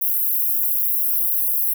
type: high-pass noise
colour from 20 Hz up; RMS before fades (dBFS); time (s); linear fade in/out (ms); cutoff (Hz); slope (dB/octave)
pink; -20; 0.01-1.74; 10; 12000; 48
effects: none